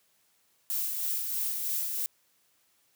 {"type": "noise with tremolo", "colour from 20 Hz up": "violet", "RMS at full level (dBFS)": -30, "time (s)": [0.7, 2.06], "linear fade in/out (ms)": 0, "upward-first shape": "sine", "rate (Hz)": 3.1, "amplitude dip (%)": 35, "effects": ["white hiss -69 dBFS RMS until 2.95 s", "high-pass 80 Hz 12 dB/octave"]}